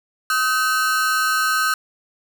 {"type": "ring-modulated tone", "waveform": "45% pulse", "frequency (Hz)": 1400, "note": "F6", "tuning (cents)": 4, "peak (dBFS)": -14, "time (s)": [0.3, 1.74], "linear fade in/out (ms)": 2, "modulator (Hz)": 131, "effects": []}